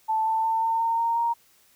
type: tone with pitch steps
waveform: sine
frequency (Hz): 880 / 888.7 / 897.5 / 906.3 / 915.3 / 924.3 / 933.4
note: A5 / A5 / A5 / A#5 / A#5 / A#5 / A#5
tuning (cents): 0 / +17 / +34 / -49 / -32 / -15 / +2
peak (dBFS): -21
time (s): 0.08-1.34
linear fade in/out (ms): 20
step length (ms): 180
effects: white hiss -60 dBFS RMS until 1.75 s